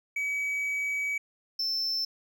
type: tone pair in turn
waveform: triangle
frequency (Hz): 2276 / 5323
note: C#7 / E8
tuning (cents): +45 / +16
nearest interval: octave + minor third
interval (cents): 1471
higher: second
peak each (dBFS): -26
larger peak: neither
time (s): 0.16-1.18 / 1.59-2.05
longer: first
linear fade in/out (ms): 5
effects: none